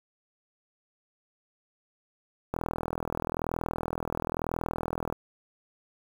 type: click train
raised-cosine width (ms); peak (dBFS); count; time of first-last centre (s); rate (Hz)
1; -16; 107; 2.54-5.125; 41
effects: 7-bit